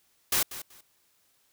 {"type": "noise with echo", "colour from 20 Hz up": "white", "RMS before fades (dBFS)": -25, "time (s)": [0.32, 0.43], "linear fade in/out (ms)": 5, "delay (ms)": 190, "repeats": 2, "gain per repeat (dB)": -14, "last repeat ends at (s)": 0.81, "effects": ["white hiss -68 dBFS RMS until 1.52 s"]}